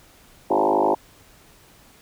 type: tone with frequency modulation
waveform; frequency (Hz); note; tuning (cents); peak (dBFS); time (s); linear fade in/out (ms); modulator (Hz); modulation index
sine; 622.3; D#5; 0; -16; 0.5-0.95; 10; 51.9; 6.2
effects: pink hiss -52 dBFS RMS until 2.01 s